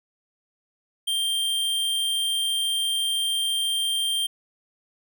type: tone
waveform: square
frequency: 3173 Hz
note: G7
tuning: 20 cents sharp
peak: -23 dBFS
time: 1.07-4.27 s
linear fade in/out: 10 ms
effects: none